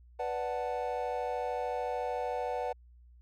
triangle chord, B minor seventh, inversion none, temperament equal, 493.9 / 587.3 / 740 / 880 Hz, B4 / D5 / F#5 / A5, 0 / 0 / 0 / 0 cents, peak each -34 / -37 / -34 / -38 dBFS, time 0.19-2.73 s, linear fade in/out 10 ms, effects added 60 Hz sine -54 dBFS peak until 3.21 s

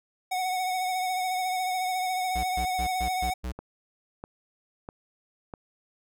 square tone with vibrato, 740 Hz, F#5, in tune, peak -27 dBFS, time 0.31-3.34 s, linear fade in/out 10 ms, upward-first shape sine, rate 14 Hz, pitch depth 29 cents each way
square tone bursts, 62.3 Hz, B1, 16 cents sharp, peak -31 dBFS, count 6, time 2.35-3.522 s, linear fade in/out 10 ms, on 87 ms, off 130 ms
click train, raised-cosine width 1 ms, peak -24 dBFS, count 4, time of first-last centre 3.59-5.538 s, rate 1.54 Hz
effects none

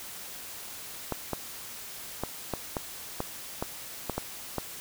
clicks, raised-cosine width 1 ms, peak -15 dBFS, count 10, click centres 1.123 / 1.333 / 2.236 / 2.537 / 2.768 / 3.204 / 3.625 / 4.097 / 4.18 / 4.583 s, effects white hiss -42 dBFS RMS until 4.8 s

